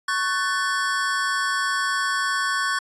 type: chord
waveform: square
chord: F# minor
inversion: second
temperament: equal with one note detuned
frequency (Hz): 1108.7 / 1503.2 / 1760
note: C#6 / F#6 / A6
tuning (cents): 0 / +27 / 0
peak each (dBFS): -26 / -26 / -28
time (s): 0.08-2.79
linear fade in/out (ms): 5
effects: resampled to 22050 Hz